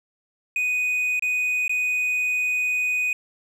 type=tone with dropouts; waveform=triangle; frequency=2489 Hz; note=D#7; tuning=in tune; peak=-19 dBFS; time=0.56-3.13 s; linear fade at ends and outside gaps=2 ms; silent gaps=1.195-1.223 / 1.68-1.694 s; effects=none